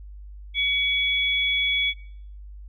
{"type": "tone pair together", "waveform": "sine", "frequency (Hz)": [2260, 3386], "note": ["C#7", "G#7"], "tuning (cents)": [33, 33], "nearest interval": "perfect fifth", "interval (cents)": 700, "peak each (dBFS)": -23, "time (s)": [0.54, 1.94], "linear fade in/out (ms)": 50, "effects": ["noise-tail reverb RT60 0.6 s tail -20 dB re dry", "added 50 Hz sine -38 dBFS peak until 2.68 s"]}